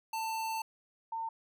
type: tone pair in turn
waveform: square / sine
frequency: 891 / 904.5 Hz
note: A5 / A5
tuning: +22 / +48 cents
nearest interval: unison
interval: 26 cents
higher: second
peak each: -34 / -34 dBFS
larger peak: neither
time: 0.13-0.62 / 1.12-1.29 s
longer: first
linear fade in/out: 5 ms
effects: none